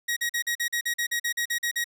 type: tone bursts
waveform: sawtooth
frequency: 1895 Hz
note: A#6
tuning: 28 cents sharp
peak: -21 dBFS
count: 14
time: 0.08-1.843 s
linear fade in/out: 10 ms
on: 86 ms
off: 43 ms
effects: none